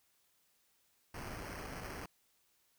pink noise with sample-and-hold, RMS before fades -45 dBFS, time 1.14-2.06 s, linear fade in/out 5 ms, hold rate 3675 Hz, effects white hiss -74 dBFS RMS until 2.78 s

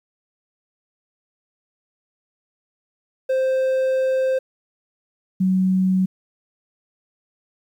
triangle / sine tone pair in turn, 523.3 / 187.16 Hz, C5 / F#3, 0 / +20 cents, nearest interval octave + tritone, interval 1780 cents, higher first, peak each -15 dBFS, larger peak neither, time 3.29-4.39 / 5.4-6.06 s, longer first, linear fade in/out 10 ms, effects 9-bit

